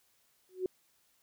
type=tone with exponential growth; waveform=sine; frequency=370 Hz; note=F#4; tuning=in tune; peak=-26 dBFS; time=0.49-0.66 s; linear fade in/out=2 ms; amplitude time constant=36 ms; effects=white hiss -71 dBFS RMS until 1.22 s